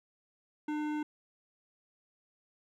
triangle tone with hard clipping, 301.3 Hz, D4, 44 cents sharp, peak -34 dBFS, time 0.68-1.03 s, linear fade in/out 5 ms, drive 18 dB, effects none

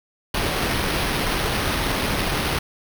pink noise with sample-and-hold, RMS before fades -23 dBFS, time 0.34-2.59 s, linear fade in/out 5 ms, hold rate 7350 Hz, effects none

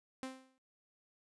sawtooth tone with exponential decay, 261.6 Hz, C4, in tune, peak -34 dBFS, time 0.23-0.58 s, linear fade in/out 0 ms, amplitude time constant 74 ms, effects noise-tail reverb RT60 0.1 s tail -17 dB re dry + resampled to 24000 Hz

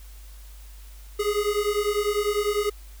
square beating tone pair, 410 / 420 Hz, G#4 / G#4, -22 / +19 cents, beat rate 10 Hz, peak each -26 dBFS, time 1.19-2.7 s, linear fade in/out 10 ms, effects added 50 Hz sine -41 dBFS peak until 3 s + white hiss -53 dBFS RMS until 3 s

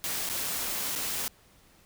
white noise with dropouts, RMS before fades -32 dBFS, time 0.04-1.28 s, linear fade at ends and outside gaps 0 ms, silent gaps 0.29-0.298 / 0.953-0.959 s, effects pink hiss -60 dBFS RMS until 1.85 s

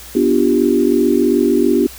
sine chord, G dominant seventh, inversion first, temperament equal, 246.9 / 293.7 / 349.2 / 392 Hz, B3 / D4 / F4 / G4, 0 / 0 / 0 / 0 cents, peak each -16 dBFS, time 0.15-1.87 s, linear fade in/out 5 ms, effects added 60 Hz sine -39 dBFS peak until 1.98 s + white hiss -36 dBFS RMS until 1.98 s

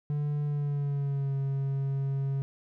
triangle tone with pitch glide, 146.83 to 137 Hz, D3 to C#3, 0 to -20 cents, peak -25 dBFS, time 0.1-2.42 s, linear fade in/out 0 ms, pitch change -120 cents, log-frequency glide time 0.45-1.35 s, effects none

